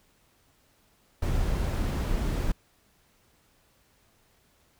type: noise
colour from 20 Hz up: brown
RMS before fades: -27 dBFS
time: 1.22-2.52 s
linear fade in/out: 5 ms
effects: pink hiss -65 dBFS RMS until 4.79 s